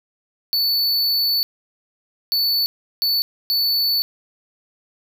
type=tone bursts at uneven times; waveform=square; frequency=4474 Hz; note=C#8; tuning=15 cents sharp; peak=-17 dBFS; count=4; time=0.53-1.43 / 2.32-2.66 / 3.02-3.22 / 3.5-4.02 s; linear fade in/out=0 ms; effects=none